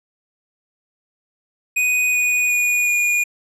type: tone with pitch steps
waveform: square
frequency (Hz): 2489 / 2472 / 2455 / 2438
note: D#7 / D#7 / D#7 / D#7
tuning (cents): 0 / -12 / -24 / -36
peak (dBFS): -16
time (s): 1.76-3.24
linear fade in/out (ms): 10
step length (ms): 370
effects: low-pass 12000 Hz 12 dB/octave